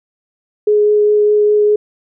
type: tone with vibrato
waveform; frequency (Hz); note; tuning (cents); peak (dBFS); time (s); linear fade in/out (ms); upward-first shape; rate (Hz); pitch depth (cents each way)
sine; 419; G#4; +15; -8; 0.67-1.76; 5; triangle; 4.9; 9
effects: none